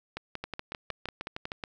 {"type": "two click trains", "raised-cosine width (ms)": 0.3, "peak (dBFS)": [-19, -19], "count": [9, 8], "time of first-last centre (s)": [[0.17, 1.638], [0.44, 1.519]], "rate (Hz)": [5.45, 6.49], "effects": []}